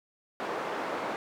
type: band-pass noise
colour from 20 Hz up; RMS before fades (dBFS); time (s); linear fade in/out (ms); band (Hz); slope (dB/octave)
white; -34; 0.4-1.16; 0; 320 to 970; 12
effects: none